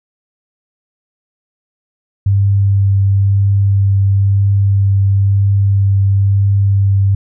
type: tone with vibrato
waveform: sine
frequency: 98.9 Hz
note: G2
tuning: 16 cents sharp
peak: -8 dBFS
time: 2.26-7.15 s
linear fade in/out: 5 ms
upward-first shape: triangle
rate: 1 Hz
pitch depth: 13 cents each way
effects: none

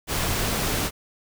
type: noise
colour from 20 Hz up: pink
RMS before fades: -25 dBFS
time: 0.07-0.91 s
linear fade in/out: 50 ms
effects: none

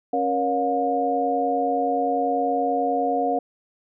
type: tone cluster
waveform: sine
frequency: 274.4 / 474.3 / 564 / 715 Hz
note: C#4 / A#4 / C#5 / F5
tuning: -17 / +30 / +30 / +41 cents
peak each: -27 / -26 / -30 / -22 dBFS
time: 0.13-3.39 s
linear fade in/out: 5 ms
effects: none

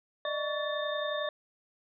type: tone cluster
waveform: sine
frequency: 596 / 627 / 1127 / 1753 / 3639 Hz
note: D5 / D#5 / C#6 / A6 / A#7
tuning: +25 / +13 / +28 / -7 / -42 cents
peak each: -33 / -39 / -38 / -38 / -39 dBFS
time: 0.25-1.29 s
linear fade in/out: 2 ms
effects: none

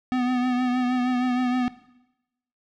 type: tone with vibrato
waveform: square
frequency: 250 Hz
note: B3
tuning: 21 cents sharp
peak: -22 dBFS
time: 0.12-1.68 s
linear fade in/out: 0 ms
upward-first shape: triangle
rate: 6.4 Hz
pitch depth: 41 cents each way
effects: noise-tail reverb RT60 0.9 s tail -17 dB re dry + low-pass 3000 Hz 12 dB/octave

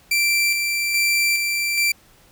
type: tone with tremolo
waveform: sawtooth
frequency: 2349 Hz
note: D7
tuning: in tune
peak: -13 dBFS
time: 0.11-1.92 s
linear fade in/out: 5 ms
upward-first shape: square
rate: 1.2 Hz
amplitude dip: 35%
effects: pink hiss -53 dBFS RMS until 2.31 s

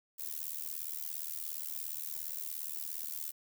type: noise with amplitude modulation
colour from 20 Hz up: violet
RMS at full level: -36 dBFS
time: 0.18-3.32 s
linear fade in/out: 20 ms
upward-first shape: sine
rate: 77.2 Hz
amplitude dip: 100%
effects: none

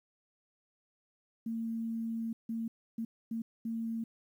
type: tone bursts at uneven times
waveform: sine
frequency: 227.3 Hz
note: A#3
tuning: 43 cents flat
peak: -33 dBFS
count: 5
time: 1.46-2.33 / 2.49-2.68 / 2.98-3.05 / 3.31-3.42 / 3.65-4.04 s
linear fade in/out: 5 ms
effects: 11-bit

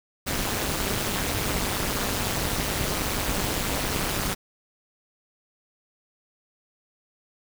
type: noise with amplitude modulation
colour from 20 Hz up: pink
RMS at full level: -23 dBFS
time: 0.26-4.35 s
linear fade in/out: 20 ms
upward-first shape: sine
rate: 207 Hz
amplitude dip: 90%
effects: none

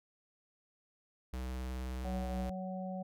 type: tone with vibrato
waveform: square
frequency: 63.6 Hz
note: C2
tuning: 48 cents flat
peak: -38 dBFS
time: 1.33-2.5 s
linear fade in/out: 5 ms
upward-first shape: square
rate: 19 Hz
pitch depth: 14 cents each way
type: harmonic tone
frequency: 186.6 Hz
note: F#3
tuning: 15 cents sharp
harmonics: 1 / 3 / 4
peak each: -39 / -44 / -45 dBFS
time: 2.04-3.03 s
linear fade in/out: 10 ms
effects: none

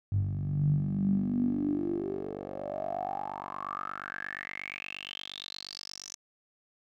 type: tone with band-pass filter sweep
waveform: 10% pulse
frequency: 48.5 Hz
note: G1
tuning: 18 cents flat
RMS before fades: -33 dBFS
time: 0.12-6.15 s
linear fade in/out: 0 ms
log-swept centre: 100 to 6200 Hz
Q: 9.9
effects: none

